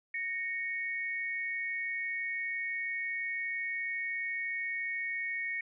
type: tone pair together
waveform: sine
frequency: 1862.9 / 2217 Hz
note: A#6 / C#7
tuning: -2 / 0 cents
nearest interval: minor third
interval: 302 cents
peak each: -36 / -35 dBFS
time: 0.14-5.61 s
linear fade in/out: 5 ms
effects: none